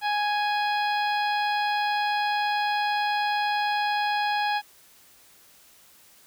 harmonic tone, 831 Hz, G#5, 1 cent sharp, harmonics 1 / 2 / 3 / 4 / 5 / 6, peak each -24 / -30 / -34 / -36 / -38 / -40 dBFS, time 0.01-4.62 s, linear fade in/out 50 ms, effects white hiss -55 dBFS RMS until 6.26 s

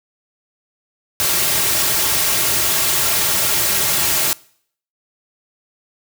white noise with comb filter, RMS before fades -17 dBFS, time 1.2-4.33 s, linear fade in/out 0 ms, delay 4 ms, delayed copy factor -0.6, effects noise-tail reverb RT60 0.6 s tail -23 dB re dry

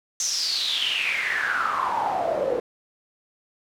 pink noise with band-pass filter sweep, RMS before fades -25 dBFS, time 0.2-2.6 s, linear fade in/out 2 ms, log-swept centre 6300 to 460 Hz, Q 8.5, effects none

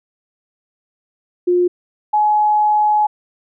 sine tone pair in turn, 355.8 / 844.8 Hz, F4 / G#5, +32 / +29 cents, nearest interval octave + minor third, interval 1497 cents, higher second, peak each -11 dBFS, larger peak neither, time 1.47-1.68 / 2.13-3.07 s, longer second, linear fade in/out 10 ms, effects none

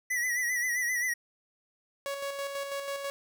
square tone with vibrato, 1956 Hz, B6, 17 cents flat, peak -28 dBFS, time 0.1-1.14 s, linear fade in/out 10 ms, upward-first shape sine, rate 7.6 Hz, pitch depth 64 cents each way
sawtooth tone with tremolo, 558 Hz, C#5, 11 cents sharp, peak -28 dBFS, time 2.06-3.1 s, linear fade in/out 0 ms, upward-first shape square, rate 6.1 Hz, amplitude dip 40%
effects none

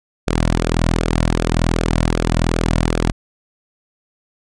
sawtooth tone with flanger, 41.2 Hz, E1, in tune, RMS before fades -17 dBFS, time 0.27-3.12 s, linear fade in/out 10 ms, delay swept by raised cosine 0.99 to 2.49 ms, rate 2.6 Hz, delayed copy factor -0.6, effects resampled to 22050 Hz

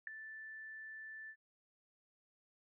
sine tone with ADSR envelope, 1760 Hz, A6, in tune, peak -34 dBFS, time 0.07-1.36 s, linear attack 3 ms, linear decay 4 ms, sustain -13 dB, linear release 67 ms, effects none

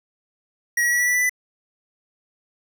square tone with pitch steps, 1906 / 1920.4 / 1934.8 / 1949.4 / 1964.1 / 1978.9 / 1993.8 Hz, A#6 / B6 / B6 / B6 / B6 / B6 / B6, +38 / -49 / -36 / -23 / -10 / +3 / +16 cents, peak -18 dBFS, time 0.77-1.295 s, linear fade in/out 5 ms, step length 75 ms, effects none

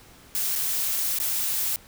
blue noise with dropouts, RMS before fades -26 dBFS, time 0.35-1.76 s, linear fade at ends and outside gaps 0 ms, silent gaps 0.554-0.559 / 1.187-1.2 s, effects pink hiss -51 dBFS RMS until 1.87 s

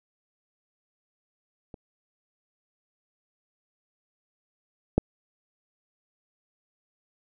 clicks, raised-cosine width 2 ms, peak -28 / -6 dBFS, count 2, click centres 1.742 / 4.98 s, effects none

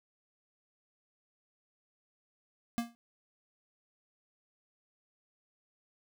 square tone with exponential decay, 234.6 Hz, A#3, 11 cents sharp, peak -27 dBFS, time 2.78-2.95 s, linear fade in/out 0 ms, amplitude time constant 36 ms, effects none

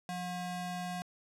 square ring-modulated tone, 448.7 Hz, A4, 34 cents sharp, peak -34 dBFS, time 0.09-1.02 s, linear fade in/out 0 ms, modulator 271 Hz, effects low-pass 12000 Hz 12 dB/octave

